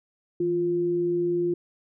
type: tone pair together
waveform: sine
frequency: 164.8 / 349.2 Hz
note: E3 / F4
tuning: 0 / 0 cents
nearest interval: octave + minor second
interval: 1300 cents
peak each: -34 / -22 dBFS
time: 0.4-1.54 s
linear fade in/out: 5 ms
effects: none